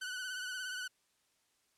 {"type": "tone with vibrato", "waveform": "sawtooth", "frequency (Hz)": 1495, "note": "F#6", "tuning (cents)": 17, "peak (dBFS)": -35, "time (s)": [0.01, 0.88], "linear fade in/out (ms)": 10, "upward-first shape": "triangle", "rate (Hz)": 17, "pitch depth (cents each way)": 55, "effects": ["white hiss -75 dBFS RMS until 1.77 s", "low-pass 10000 Hz 12 dB/octave"]}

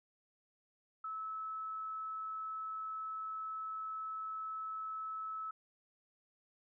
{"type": "tone", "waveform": "sine", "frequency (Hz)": 1301, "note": "E6", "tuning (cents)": -23, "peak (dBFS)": -39, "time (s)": [1.04, 5.51], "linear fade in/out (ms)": 5, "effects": []}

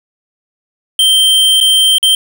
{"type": "tone with dropouts", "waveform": "square", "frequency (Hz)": 3136, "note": "G7", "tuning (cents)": 0, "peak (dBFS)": -7, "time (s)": [0.99, 2.15], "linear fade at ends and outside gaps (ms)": 2, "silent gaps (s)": [[1.603, 1.61], [1.983, 2.028]], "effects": []}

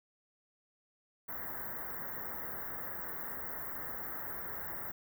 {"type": "band-stop noise", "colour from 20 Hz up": "white", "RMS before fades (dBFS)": -41, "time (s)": [1.28, 4.92], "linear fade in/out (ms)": 10, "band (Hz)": [2000, 14000], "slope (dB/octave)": 96, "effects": []}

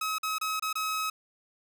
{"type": "tone with dropouts", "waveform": "sawtooth", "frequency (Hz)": 1278, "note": "D#6", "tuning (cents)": 46, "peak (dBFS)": -25, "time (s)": [0.01, 1.1], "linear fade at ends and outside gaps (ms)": 5, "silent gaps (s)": [[0.184, 0.231], [0.384, 0.412], [0.597, 0.623], [0.729, 0.754]], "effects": []}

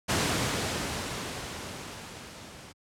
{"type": "noise with level ramp", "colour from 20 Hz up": "pink", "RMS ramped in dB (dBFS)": [-25, -47], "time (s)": [0.08, 2.73], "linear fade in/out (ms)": 20, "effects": ["high-pass 80 Hz 12 dB/octave", "low-pass 9000 Hz 12 dB/octave"]}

